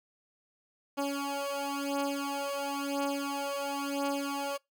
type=beating tone pair; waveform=15% pulse; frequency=280 / 280.97 Hz; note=C#4 / C#4; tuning=+18 / +23 cents; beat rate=0.97 Hz; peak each=-28 dBFS; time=0.97-4.58 s; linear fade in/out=20 ms; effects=noise-tail reverb RT60 0.2 s tail -25 dB re dry